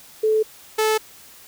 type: tone pair in turn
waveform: sine / sawtooth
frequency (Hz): 435 / 435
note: A4 / A4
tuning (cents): -20 / -20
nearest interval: unison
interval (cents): 0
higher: neither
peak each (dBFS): -15 / -13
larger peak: second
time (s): 0.23-0.43 / 0.78-0.98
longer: neither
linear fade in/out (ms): 10
effects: white hiss -46 dBFS RMS until 1.47 s